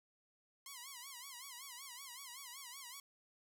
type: tone with vibrato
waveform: 5% pulse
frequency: 1038 Hz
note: C6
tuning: 14 cents flat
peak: -37 dBFS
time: 0.66-3 s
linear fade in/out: 2 ms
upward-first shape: sine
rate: 5.3 Hz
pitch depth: 150 cents each way
effects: none

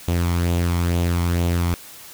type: tone with flanger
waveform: sawtooth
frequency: 86.5 Hz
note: F2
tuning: 16 cents flat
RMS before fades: -20 dBFS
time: 0.08-1.74 s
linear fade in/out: 0 ms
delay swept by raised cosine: 0.29 to 0.94 ms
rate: 2.2 Hz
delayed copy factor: +0.5
effects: white hiss -41 dBFS RMS until 2.13 s

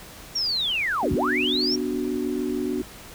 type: linear two-way sweep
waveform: sine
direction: down then up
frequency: 5680 to 38.53 to 5680 Hz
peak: -22 dBFS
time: 0.35-1.76 s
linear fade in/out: 10 ms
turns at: 1.13 s
type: chord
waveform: sine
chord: B minor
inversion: none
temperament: equal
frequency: 246.9 / 293.7 / 370 Hz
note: B3 / D4 / F#4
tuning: 0 / 0 / 0 cents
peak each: -28 dBFS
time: 1.03-2.82 s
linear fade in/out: 2 ms
effects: pink hiss -43 dBFS RMS until 3.14 s

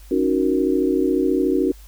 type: chord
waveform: sine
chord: D# minor seventh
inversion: third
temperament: equal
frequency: 277.2 / 311.1 / 370 / 466.2 Hz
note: C#4 / D#4 / F#4 / A#4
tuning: 0 / 0 / 0 / 0 cents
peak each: -21 / -22 / -20 / -25 dBFS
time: 0.11-1.72 s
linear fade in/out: 5 ms
effects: added 50 Hz sine -40 dBFS peak until 1.87 s + white hiss -51 dBFS RMS until 1.87 s

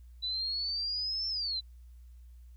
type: exponential two-way sweep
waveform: sine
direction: up then down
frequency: 3951 to 5380 to 3951 Hz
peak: -31 dBFS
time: 0.22-1.61 s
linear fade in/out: 20 ms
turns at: 1.28 s
effects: added 60 Hz sine -49 dBFS peak until 2.56 s + white hiss -75 dBFS RMS until 2.56 s

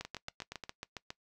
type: two click trains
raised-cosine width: 0.2 ms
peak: -23 / -24 dBFS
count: 9 / 6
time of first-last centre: 0.01-1.104 / 0.05-0.638 s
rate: 7.31 / 8.51 Hz
effects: noise-tail reverb RT60 0.1 s tail -21 dB re dry

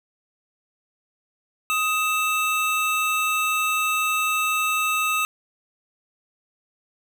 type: tone pair together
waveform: square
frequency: 1254 / 2646 Hz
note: D#6 / E7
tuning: +13 / +6 cents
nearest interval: octave + minor second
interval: 1293 cents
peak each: -24 dBFS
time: 1.7-5.25 s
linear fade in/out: 0 ms
effects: none

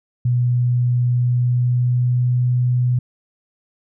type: tone with pitch glide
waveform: sine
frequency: 122.7 to 124.05 Hz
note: B2 to B2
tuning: -11 to +8 cents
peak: -14 dBFS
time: 0.25-2.99 s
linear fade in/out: 5 ms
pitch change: +19 cents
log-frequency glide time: 1.1-2.45 s
effects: none

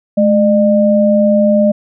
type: tone pair together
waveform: sine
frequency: 212.9 / 604.1 Hz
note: G#3 / D5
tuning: +43 / +49 cents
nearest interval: octave + tritone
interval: 1806 cents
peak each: -10 dBFS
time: 0.17-1.72 s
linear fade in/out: 10 ms
effects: none

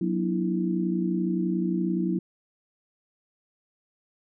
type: tone cluster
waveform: sine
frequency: 183.1 / 240.2 / 298.4 / 330 Hz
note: F#3 / B3 / D4 / E4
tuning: -18 / -48 / +28 / +2 cents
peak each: -26 / -33 / -33 / -28 dBFS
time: 0.01-2.19 s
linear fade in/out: 5 ms
effects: none

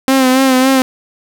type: tone with vibrato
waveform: sawtooth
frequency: 261.6 Hz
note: C4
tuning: in tune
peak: -4 dBFS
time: 0.08-0.82 s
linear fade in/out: 0 ms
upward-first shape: sine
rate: 3.6 Hz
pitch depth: 44 cents each way
effects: none

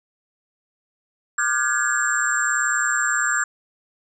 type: tone cluster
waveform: sine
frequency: 1191 / 1422 / 1543 / 1681 / 7420 Hz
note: D6 / F6 / G6 / G#6 / A#8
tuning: +24 / +31 / -28 / +20 / -9 cents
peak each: -25 dBFS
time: 1.38-3.44 s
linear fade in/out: 5 ms
effects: none

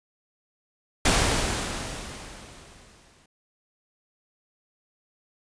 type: noise with exponential decay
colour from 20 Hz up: pink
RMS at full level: -19 dBFS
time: 1.05-3.26 s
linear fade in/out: 5 ms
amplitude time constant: 480 ms
effects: resampled to 22050 Hz

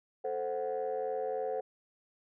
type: chord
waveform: sine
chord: F# diminished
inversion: first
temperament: equal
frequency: 440 / 523.3 / 740 Hz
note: A4 / C5 / F#5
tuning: 0 / 0 / 0 cents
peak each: -35 / -34 / -37 dBFS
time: 0.24-1.61 s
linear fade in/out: 10 ms
effects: tanh soft clip ceiling -26 dBFS

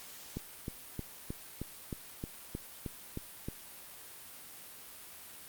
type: click train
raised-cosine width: 3 ms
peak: -24 dBFS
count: 11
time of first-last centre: 0.37-3.485 s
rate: 3.21 Hz
effects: white hiss -50 dBFS RMS until 5.48 s + Opus 48 kbps

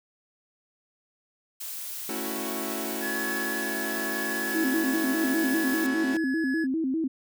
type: noise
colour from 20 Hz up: blue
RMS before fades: -36 dBFS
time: 1.6-5.87 s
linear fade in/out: 10 ms
type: chord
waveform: sawtooth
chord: F# minor seventh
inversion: first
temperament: equal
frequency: 220 / 277.2 / 329.6 / 370 Hz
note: A3 / C#4 / E4 / F#4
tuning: 0 / 0 / 0 / 0 cents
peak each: -33 dBFS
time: 2.09-6.17 s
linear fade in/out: 2 ms
type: tone with tremolo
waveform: triangle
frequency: 1695 Hz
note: G#6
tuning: 35 cents sharp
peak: -28 dBFS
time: 3-6.67 s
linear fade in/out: 50 ms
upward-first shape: sine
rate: 0.85 Hz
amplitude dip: 25%
type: tone with vibrato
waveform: sine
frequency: 291.6 Hz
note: D4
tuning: 12 cents flat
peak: -24 dBFS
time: 4.54-7.08 s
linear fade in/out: 10 ms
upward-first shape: square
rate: 5 Hz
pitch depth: 180 cents each way
effects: none

